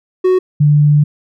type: tone pair in turn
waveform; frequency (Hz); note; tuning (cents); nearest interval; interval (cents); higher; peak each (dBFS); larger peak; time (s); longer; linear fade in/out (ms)
triangle / sine; 370 / 147.69; F#4 / D3; 0 / +10; octave + major third; 1590; first; -6; neither; 0.24-0.39 / 0.6-1.04; second; 10
effects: none